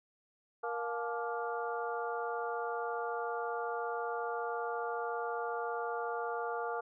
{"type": "harmonic tone with a mistuned harmonic", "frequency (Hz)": 234.6, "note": "A#3", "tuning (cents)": 11, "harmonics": [2, 3, 4, 5, 6], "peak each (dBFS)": [-38, -40, -41, -42, -43], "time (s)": [0.63, 6.81], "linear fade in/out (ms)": 10, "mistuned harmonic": 4, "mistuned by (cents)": -140, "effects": []}